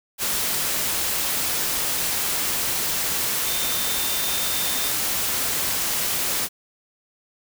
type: tone in noise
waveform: sine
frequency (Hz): 3609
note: A7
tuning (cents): +43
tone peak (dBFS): -31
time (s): 3.45-4.93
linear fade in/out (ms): 50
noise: white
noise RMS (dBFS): -24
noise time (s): 0.18-6.49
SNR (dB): -10
effects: none